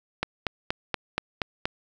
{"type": "click train", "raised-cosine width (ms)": 0.3, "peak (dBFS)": -9, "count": 7, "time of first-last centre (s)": [0.23, 1.655], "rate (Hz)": 4.21, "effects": []}